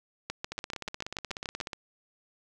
two click trains, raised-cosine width 0.2 ms, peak -19 / -16 dBFS, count 21 / 10, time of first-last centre 0.52-1.732 / 0.3-1.602 s, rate 16.5 / 6.91 Hz, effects none

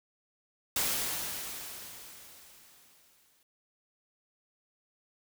white noise with exponential decay, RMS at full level -29 dBFS, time 0.76-3.43 s, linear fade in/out 2 ms, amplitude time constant 580 ms, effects none

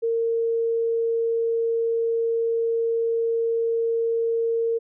sine tone, 459.1 Hz, A#4, 26 cents flat, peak -20 dBFS, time 0.02-4.79 s, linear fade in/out 20 ms, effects none

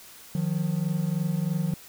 triangle tone pair together, 155.56 / 178.68 Hz, D#3 / F3, 0 / +40 cents, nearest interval major second, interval 240 cents, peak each -25 dBFS, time 0.35-1.74 s, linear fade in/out 2 ms, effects white hiss -48 dBFS RMS until 1.88 s

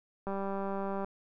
click train, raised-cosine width 1 ms, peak -23 dBFS, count 153, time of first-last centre 0.27-1.046 s, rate 196 Hz, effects none

